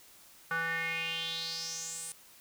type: tone with band-pass filter sweep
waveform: square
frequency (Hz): 164.81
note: E3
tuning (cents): 0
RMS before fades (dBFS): -36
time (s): 0.51-2.12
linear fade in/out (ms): 0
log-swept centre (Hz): 1400 to 9300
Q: 5.5
effects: white hiss -57 dBFS RMS until 2.4 s